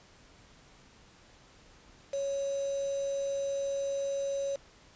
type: tone with quantisation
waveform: sine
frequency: 554.4 Hz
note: C#5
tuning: in tune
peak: -30 dBFS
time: 2.13-4.56 s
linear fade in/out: 5 ms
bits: 7
effects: pink hiss -58 dBFS RMS until 4.95 s + resampled to 16000 Hz